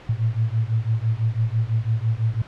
sine beating tone pair, 109.4 / 115.4 Hz, A2 / A#2, -9 / -17 cents, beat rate 6 Hz, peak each -22 dBFS, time 0.09-2.42 s, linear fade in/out 5 ms, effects pink hiss -44 dBFS RMS until 2.47 s + low-pass 3000 Hz 12 dB/octave

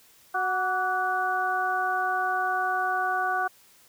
harmonic tone with a mistuned harmonic, 370 Hz, F#4, in tune, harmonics 1 / 2 / 3 / 4, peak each -37 / -27 / -30 / -28 dBFS, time 0.34-3.48 s, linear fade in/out 10 ms, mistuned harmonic 3, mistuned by +62 cents, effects white hiss -57 dBFS RMS until 3.88 s

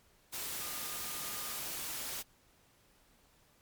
sine tone in noise, 1217 Hz, D#6, 39 cents flat, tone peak -51 dBFS, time 0.6-1.6 s, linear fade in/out 20 ms, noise white, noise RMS -40 dBFS, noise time 0.32-2.23 s, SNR -14 dB, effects pink hiss -67 dBFS RMS until 3.61 s + MP3 96 kbps

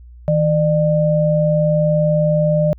sine tone pair together, 159.03 / 600 Hz, D#3 / D5, +38 / +37 cents, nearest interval octave + major seventh, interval 2299 cents, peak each -15 dBFS, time 0.28-2.73 s, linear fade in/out 0 ms, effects added 60 Hz sine -37 dBFS peak until 2.78 s

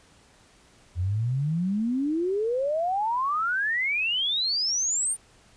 sine exponential sweep, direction up, 84.3 to 9200 Hz, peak -23 dBFS, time 0.95-5.17 s, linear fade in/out 50 ms, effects pink hiss -57 dBFS RMS until 5.56 s + resampled to 22050 Hz

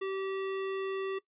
square tone, 386.1 Hz, G4, 26 cents flat, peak -33 dBFS, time 0.01-1.19 s, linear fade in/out 10 ms, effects noise-tail reverb RT60 0.1 s tail -19 dB re dry + resampled to 8000 Hz

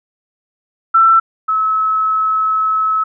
sine tone pair in turn, 1337 / 1293.7 Hz, E6 / E6, +24 / -33 cents, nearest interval minor second, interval 57 cents, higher first, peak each -6 / -12 dBFS, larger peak first, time 0.94-1.2 / 1.48-3.04 s, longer second, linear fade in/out 10 ms, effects none

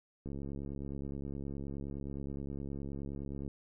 click train, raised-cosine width 3 ms, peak -29 dBFS, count 225, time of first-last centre 0.26-3.478 s, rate 69.6 Hz, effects none

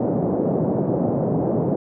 pink band-pass noise, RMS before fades -21 dBFS, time 0-1.76 s, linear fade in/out 5 ms, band 140 to 640 Hz, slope 24 dB/octave, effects none

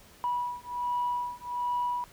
sine beating tone pair, 975 / 976.3 Hz, B5 / B5, -23 / -20 cents, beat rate 1.3 Hz, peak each -31 / -31 dBFS, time 0.24-2.04 s, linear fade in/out 0 ms, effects tanh soft clip ceiling -22 dBFS + pink hiss -55 dBFS RMS until 2.12 s

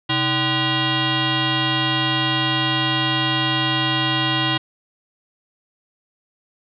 sine tone with frequency modulation, 1480 Hz, F#6, in tune, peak -17 dBFS, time 0.09-4.58 s, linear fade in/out 10 ms, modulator 450 Hz, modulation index 4.8, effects none

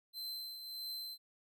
45% pulse tone with tremolo, 4087 Hz, C8, 41 cents flat, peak -39 dBFS, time 0.13-1.18 s, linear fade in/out 50 ms, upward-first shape triangle, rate 1.6 Hz, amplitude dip 55%, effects none

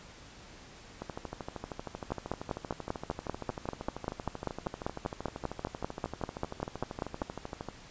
two click trains, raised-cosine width 1 ms, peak -17 / -23 dBFS, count 27 / 87, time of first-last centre 2.12-7.218 / 1.02-7.687 s, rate 5.1 / 12.9 Hz, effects pink hiss -52 dBFS RMS until 7.9 s + resampled to 16000 Hz

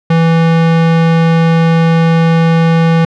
square tone, 164.81 Hz, E3, in tune, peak -7 dBFS, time 0.1-3.05 s, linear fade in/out 5 ms, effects low-pass 3000 Hz 12 dB/octave

